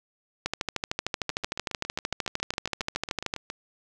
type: two click trains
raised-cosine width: 0.2 ms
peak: -10 / -17 dBFS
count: 39 / 17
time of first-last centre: 0.46-3.339 / 1.3-3.501 s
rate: 13.2 / 7.27 Hz
effects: none